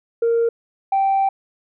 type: tone pair in turn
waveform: sine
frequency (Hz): 463.9 / 780.2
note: A#4 / G5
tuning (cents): -8 / -8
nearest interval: major sixth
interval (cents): 900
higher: second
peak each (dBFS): -13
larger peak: neither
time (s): 0.22-0.49 / 0.92-1.29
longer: second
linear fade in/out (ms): 5
effects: tanh soft clip ceiling -12 dBFS